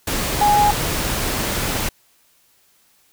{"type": "tone in noise", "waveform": "sine", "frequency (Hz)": 829, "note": "G#5", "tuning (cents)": -3, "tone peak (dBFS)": -12, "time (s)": [0.41, 0.71], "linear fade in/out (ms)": 5, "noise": "pink", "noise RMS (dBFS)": -22, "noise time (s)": [0.07, 1.89], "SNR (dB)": 7, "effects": ["white hiss -58 dBFS RMS until 3.12 s"]}